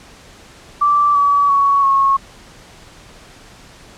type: tone with pitch steps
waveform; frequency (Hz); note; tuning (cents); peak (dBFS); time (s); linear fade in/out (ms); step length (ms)
sine; 1167 / 1142.3 / 1118.2 / 1094.5; D6 / D6 / C#6 / C#6; -11 / -48 / +15 / -22; -10; 0.81-2.17; 10; 340
effects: pink hiss -42 dBFS RMS until 3.97 s + low-pass 8000 Hz 12 dB/octave